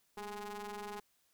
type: ring-modulated tone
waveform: sawtooth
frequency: 209.6 Hz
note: G#3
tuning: 16 cents sharp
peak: -35 dBFS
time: 0.17-1 s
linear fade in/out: 5 ms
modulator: 618 Hz
effects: white hiss -74 dBFS RMS until 1.33 s